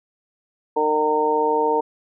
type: harmonic tone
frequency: 152.8 Hz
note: D#3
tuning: 31 cents flat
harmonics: 2 / 3 / 4 / 5 / 6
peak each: -28 / -20 / -29 / -29 / -20 dBFS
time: 0.76-1.81 s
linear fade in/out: 10 ms
effects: none